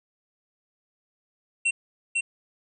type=tone with echo; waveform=square; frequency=2721 Hz; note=F7; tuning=46 cents flat; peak=-21 dBFS; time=1.65-1.71 s; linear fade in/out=10 ms; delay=500 ms; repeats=1; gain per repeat=-2 dB; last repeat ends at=2.21 s; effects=resampled to 22050 Hz